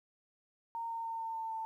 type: tone with pitch steps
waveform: sine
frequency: 921 / 915.2 / 909.4 / 903.6 / 897.9 / 892.2 Hz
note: A#5 / A#5 / A#5 / A5 / A5 / A5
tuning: -21 / -32 / -43 / +46 / +35 / +24 cents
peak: -36 dBFS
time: 0.75-1.65 s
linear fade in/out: 0 ms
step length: 150 ms
effects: 12-bit